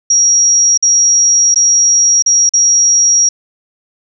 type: tone with dropouts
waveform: sine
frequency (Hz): 5670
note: F8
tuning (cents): +25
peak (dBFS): -6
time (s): 0.1-3.29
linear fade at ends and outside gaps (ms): 5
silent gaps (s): 0.776-0.825 / 1.544-1.558 / 2.224-2.261 / 2.493-2.536
effects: none